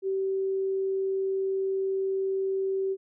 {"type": "tone", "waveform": "sine", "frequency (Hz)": 385.3, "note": "G4", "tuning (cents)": -30, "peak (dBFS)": -25, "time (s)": [0.02, 2.97], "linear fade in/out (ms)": 50, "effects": []}